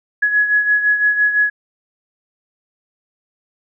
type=beating tone pair; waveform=sine; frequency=1682 / 1687.9 Hz; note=G#6 / G#6; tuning=+22 / +28 cents; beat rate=5.9 Hz; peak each=-13 / -20 dBFS; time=0.22-1.5 s; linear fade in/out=10 ms; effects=none